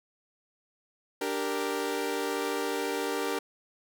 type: chord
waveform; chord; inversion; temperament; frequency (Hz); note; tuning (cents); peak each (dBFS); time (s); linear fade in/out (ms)
sawtooth; G minor; second; equal; 293.7 / 392 / 466.2; D4 / G4 / Bb4; 0 / 0 / 0; -31 / -29 / -29; 1.21-3.39; 5
effects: none